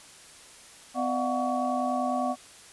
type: tone cluster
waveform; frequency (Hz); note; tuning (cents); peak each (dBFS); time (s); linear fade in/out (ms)
sine; 252.5 / 597 / 687 / 737 / 1126; B3 / D5 / F5 / F#5 / C#6; +39 / +28 / -29 / -7 / +27; -30 / -33 / -35 / -29 / -34; 0.94-2.36; 50
effects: white hiss -50 dBFS RMS until 2.72 s + resampled to 24000 Hz

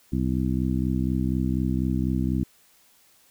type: harmonic tone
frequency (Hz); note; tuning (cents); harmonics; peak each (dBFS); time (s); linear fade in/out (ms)
64.1; C2; -35; 1 / 2 / 3 / 4 / 5; -28 / -28 / -27 / -28 / -32; 0.12-2.44; 10
effects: white hiss -59 dBFS RMS until 3.3 s

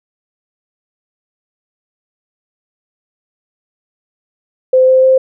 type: tone with pitch steps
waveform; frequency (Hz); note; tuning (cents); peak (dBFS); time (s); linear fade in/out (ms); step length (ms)
sine; 516 / 519.6 / 523.2; C5 / C5 / C5; -24 / -12 / 0; -5; 4.73-5.18; 5; 150
effects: none

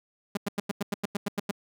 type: tone bursts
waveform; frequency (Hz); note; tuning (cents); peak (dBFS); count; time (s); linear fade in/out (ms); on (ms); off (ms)
sawtooth; 202.6; G#3; -43; -22; 11; 0.35-1.512; 5; 22; 92
effects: none

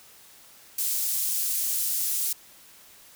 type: high-pass noise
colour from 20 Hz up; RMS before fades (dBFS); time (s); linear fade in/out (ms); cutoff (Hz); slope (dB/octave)
pink; -27; 0.78-2.33; 5; 9200; 12
effects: white hiss -52 dBFS RMS until 3.15 s

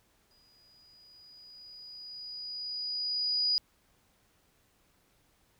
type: tone with exponential growth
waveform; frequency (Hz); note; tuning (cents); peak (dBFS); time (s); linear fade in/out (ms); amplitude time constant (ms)
sine; 4919; D#8; -21; -24; 0.31-3.58; 0; 710
effects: pink hiss -69 dBFS RMS until 5.59 s

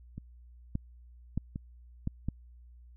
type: clicks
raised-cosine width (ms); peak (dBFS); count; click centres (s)
5; -27 / -19 / -18 / -24 / -19 / -19; 6; 0.18 / 0.754 / 1.376 / 1.559 / 2.074 / 2.286
effects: added 60 Hz sine -51 dBFS peak until 2.96 s

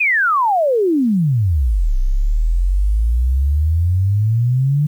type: exponential two-way sweep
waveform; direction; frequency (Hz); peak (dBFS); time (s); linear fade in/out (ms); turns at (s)
sine; down then up; 2571 to 30.87 to 151.4; -12; 0-4.87; 10; 1.97
effects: 8-bit

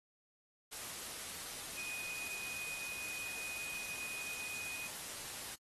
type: tone in noise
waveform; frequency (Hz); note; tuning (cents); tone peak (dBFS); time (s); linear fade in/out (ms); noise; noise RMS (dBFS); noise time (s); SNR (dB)
sine; 2489; D#7; 0; -43; 1.76-4.88; 20; white; -45; 0.71-5.56; -1
effects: AAC 32 kbps

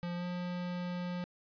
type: tone with pitch glide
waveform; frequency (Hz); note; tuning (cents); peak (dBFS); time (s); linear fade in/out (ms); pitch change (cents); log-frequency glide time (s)
square; 174.61 to 177.87; F3 to F3; 0 to +32; -36; 0.03-1.24; 0; +32; 0.15-0.25
effects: resampled to 11025 Hz

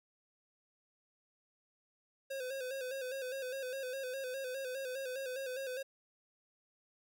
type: tone with vibrato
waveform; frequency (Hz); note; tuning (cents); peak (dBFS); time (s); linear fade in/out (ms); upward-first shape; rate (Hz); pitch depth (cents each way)
square; 523.3; C5; 0; -39; 2.3-5.83; 10; square; 4.9; 59
effects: none

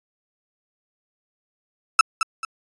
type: tone with echo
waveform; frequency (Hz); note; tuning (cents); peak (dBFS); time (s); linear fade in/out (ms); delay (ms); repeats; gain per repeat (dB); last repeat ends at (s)
35% pulse; 1318.5; E6; 0; -7; 1.99-2.01; 2; 220; 2; -9; 2.45
effects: resampled to 22050 Hz

